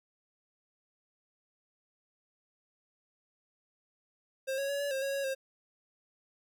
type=tone with pitch steps; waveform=square; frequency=532 / 553 / 564 / 570 / 534 / 550 / 554 / 534 Hz; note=C5 / C#5 / C#5 / C#5 / C5 / C#5 / C#5 / C5; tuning=+29 / -4 / +30 / +48 / +35 / -14 / -1 / +35 cents; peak=-32 dBFS; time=4.47-5.35 s; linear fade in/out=20 ms; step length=110 ms; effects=none

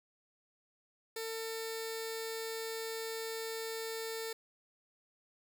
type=tone with notch filter; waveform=15% pulse; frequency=450 Hz; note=A4; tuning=39 cents sharp; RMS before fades=-40 dBFS; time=1.16-4.33 s; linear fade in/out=5 ms; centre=1100 Hz; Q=0.64; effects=none

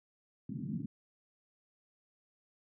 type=band-pass noise; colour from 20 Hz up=white; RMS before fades=-39 dBFS; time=0.49-0.86 s; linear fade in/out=5 ms; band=120 to 260 Hz; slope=48 dB/octave; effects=none

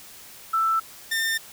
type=tone pair in turn; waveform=sine / sawtooth; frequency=1326 / 1804.2 Hz; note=E6 / A6; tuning=+10 / +43 cents; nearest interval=perfect fourth; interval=533 cents; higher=second; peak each=-19 / -19 dBFS; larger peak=neither; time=0.53-0.8 / 1.11-1.38 s; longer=neither; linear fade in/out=10 ms; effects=white hiss -45 dBFS RMS until 1.52 s

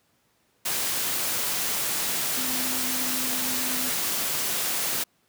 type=tone in noise; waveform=sine; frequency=254.8 Hz; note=C4; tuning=46 cents flat; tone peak=-35 dBFS; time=2.37-3.9 s; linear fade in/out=10 ms; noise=white; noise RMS=-27 dBFS; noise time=0.65-5.04 s; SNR=-11 dB; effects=pink hiss -67 dBFS RMS until 5.28 s + high-pass 100 Hz 12 dB/octave

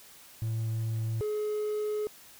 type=tone pair in turn; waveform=triangle; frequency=112.1 / 423.2 Hz; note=A2 / G#4; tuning=+33 / +33 cents; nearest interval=octave + major seventh; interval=2300 cents; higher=second; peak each=-26 dBFS; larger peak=neither; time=0.42-1.21 / 1.21-2.07 s; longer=second; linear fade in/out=0 ms; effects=tanh soft clip ceiling -22 dBFS + white hiss -53 dBFS RMS until 2.39 s

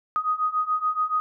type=beating tone pair; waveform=sine; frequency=1244.5 / 1251.5 Hz; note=D#6 / D#6; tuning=0 / +10 cents; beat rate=7 Hz; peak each=-26 / -24 dBFS; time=0.16-1.2 s; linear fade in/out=0 ms; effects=none

